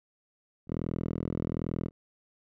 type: tone with band-pass filter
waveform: 5% pulse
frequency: 41.2 Hz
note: E1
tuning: in tune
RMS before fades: -33 dBFS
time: 0.67-1.91 s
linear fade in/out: 50 ms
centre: 160 Hz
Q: 0.76
effects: none